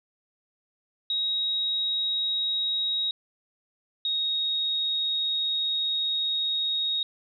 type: tone pair in turn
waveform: sine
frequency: 3796 / 3755 Hz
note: A#7 / A#7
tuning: +31 / +12 cents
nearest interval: unison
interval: 19 cents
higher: first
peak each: -24 / -24 dBFS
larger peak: neither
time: 1.1-3.11 / 4.05-7.03 s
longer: second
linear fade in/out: 2 ms
effects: none